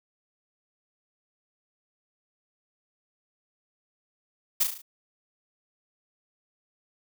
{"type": "noise with echo", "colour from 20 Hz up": "blue", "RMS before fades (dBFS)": -22, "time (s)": [4.6, 4.64], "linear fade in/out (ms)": 10, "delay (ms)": 36, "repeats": 5, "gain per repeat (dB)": -5, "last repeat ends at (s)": 4.82, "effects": []}